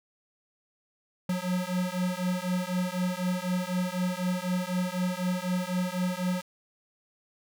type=beating tone pair; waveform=square; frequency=179.7 / 183.7 Hz; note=F3 / F#3; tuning=+50 / -12 cents; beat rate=4 Hz; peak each=-31 dBFS; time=1.29-6.42 s; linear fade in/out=5 ms; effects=none